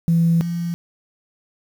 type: tone pair in turn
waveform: sine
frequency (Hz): 167.2 / 170.71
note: E3 / F3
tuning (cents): +25 / -39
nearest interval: unison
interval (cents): 36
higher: second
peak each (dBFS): -12 / -21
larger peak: first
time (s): 0.08-0.41 / 0.41-0.74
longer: neither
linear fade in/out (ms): 0
effects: tanh soft clip ceiling -8 dBFS + 7-bit